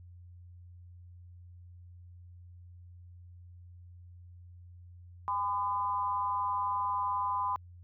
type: tone with amplitude modulation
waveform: sine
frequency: 1011 Hz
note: B5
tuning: 40 cents sharp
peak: -25 dBFS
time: 5.28-7.56 s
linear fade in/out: 0 ms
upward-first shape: sine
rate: 200 Hz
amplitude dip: 85%
effects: added 88 Hz sine -49 dBFS peak until 7.83 s